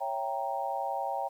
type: chord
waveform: sine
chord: C# diminished seventh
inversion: none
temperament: equal with one note detuned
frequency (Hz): 554.4 / 665.4 / 784 / 932.3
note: C#5 / E5 / G5 / Bb5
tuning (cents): 0 / +16 / 0 / 0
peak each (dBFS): -37 / -38 / -33 / -36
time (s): 0-1.29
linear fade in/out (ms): 20
effects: 10-bit